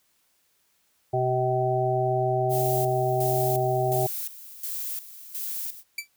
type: harmonic tone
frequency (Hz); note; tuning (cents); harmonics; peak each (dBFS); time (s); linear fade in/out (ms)
127.3; C3; -47; 1 / 3 / 5 / 6; -27 / -27 / -27 / -27; 1.13-4.07; 10
type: noise with tremolo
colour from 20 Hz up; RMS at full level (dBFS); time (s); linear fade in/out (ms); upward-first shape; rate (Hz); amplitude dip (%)
violet; -32; 2.49-5.84; 50; square; 1.4; 75
type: tone with exponential decay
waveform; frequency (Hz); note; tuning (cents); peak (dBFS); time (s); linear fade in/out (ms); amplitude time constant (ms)
sawtooth; 2322; D7; -20; -23; 5.98-6.08; 5; 20
effects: white hiss -68 dBFS RMS until 6.16 s